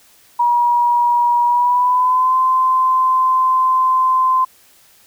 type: tone with pitch glide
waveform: sine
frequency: 959 to 1033.8 Hz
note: A#5 to C6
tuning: +49 to -21 cents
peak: -11 dBFS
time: 0.39-4.45 s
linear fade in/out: 10 ms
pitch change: +130 cents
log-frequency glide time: 1.45-2.36 s
effects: white hiss -50 dBFS RMS until 5.06 s